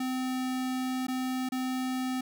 square tone with dropouts, 257.1 Hz, C4, 30 cents flat, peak -30 dBFS, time 0-2.21 s, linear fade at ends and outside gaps 5 ms, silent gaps 1.069-1.082 / 1.49-1.52 s, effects none

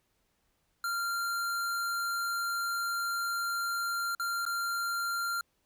square tone with dropouts, 1386 Hz, F6, 14 cents flat, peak -31 dBFS, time 0.84-5.41 s, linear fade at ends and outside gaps 2 ms, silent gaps 4.15-4.197 / 4.453-4.463 s, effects pink hiss -75 dBFS RMS until 5.65 s

